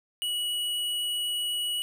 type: tone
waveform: square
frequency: 2927 Hz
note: F#7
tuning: 19 cents flat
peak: -28 dBFS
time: 0.22-1.82 s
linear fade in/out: 0 ms
effects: none